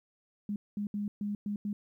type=tone bursts at uneven times; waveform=sine; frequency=205.7 Hz; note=G#3; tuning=16 cents flat; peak=-31 dBFS; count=6; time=0.49-0.56 / 0.77-0.87 / 0.94-1.08 / 1.21-1.35 / 1.46-1.56 / 1.65-1.73 s; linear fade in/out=2 ms; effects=12-bit